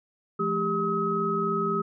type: tone cluster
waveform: sine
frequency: 172 / 215.6 / 397 / 1275 Hz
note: F3 / A3 / G4 / D#6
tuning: -26 / -35 / +22 / +42 cents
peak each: -32 / -32 / -28 / -27 dBFS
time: 0.39-1.82 s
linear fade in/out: 10 ms
effects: none